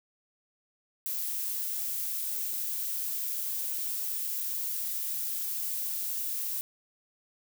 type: noise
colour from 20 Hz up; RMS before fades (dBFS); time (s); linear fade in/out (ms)
violet; -33; 1.06-6.61; 0
effects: none